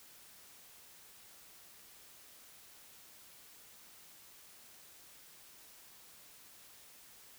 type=silence; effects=white hiss -58 dBFS RMS until 7.38 s